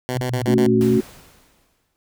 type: tone bursts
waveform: 10% pulse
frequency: 126.1 Hz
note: B2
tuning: 36 cents sharp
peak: -14 dBFS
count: 5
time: 0.09-0.668 s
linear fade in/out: 0 ms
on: 86 ms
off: 37 ms
type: tone with vibrato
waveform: sine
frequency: 121.7 Hz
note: B2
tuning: 25 cents flat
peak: -22 dBFS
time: 0.15-0.98 s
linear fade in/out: 10 ms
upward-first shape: sine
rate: 2.8 Hz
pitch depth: 65 cents each way
type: chord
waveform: sine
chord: F# minor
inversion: first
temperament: just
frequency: 222 / 277.5 / 370 Hz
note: A3 / C#4 / F#4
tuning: +16 / +2 / 0 cents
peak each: -17 / -21 / -17 dBFS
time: 0.47-1.01 s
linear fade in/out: 10 ms
type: noise with exponential decay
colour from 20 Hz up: pink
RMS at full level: -33 dBFS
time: 0.81-1.96 s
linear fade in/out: 0 ms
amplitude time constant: 250 ms
effects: none